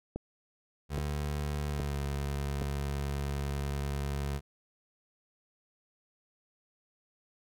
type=click train; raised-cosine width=2 ms; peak=-22 dBFS; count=4; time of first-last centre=0.16-2.619 s; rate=1.22 Hz
type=tone with pitch glide; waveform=25% pulse; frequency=73.42 to 70.35 Hz; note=D2 to C#2; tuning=0 to +26 cents; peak=-28 dBFS; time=0.89-4.41 s; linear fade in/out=50 ms; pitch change=-74 cents; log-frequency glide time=1.68-1.98 s
effects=none